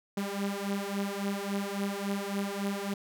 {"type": "beating tone pair", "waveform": "sawtooth", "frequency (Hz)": [197.8, 201.4], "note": ["G3", "G3"], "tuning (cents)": [16, 47], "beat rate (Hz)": 3.6, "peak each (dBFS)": -30, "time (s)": [0.17, 2.94], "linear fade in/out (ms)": 5, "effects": []}